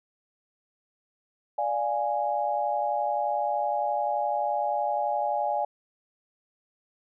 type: chord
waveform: sine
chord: D diminished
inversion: none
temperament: equal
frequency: 587.3 / 698.5 / 830.6 Hz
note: D5 / F5 / Ab5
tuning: 0 / 0 / 0 cents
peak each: -30 / -30 / -27 dBFS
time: 1.58-5.65 s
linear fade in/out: 5 ms
effects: none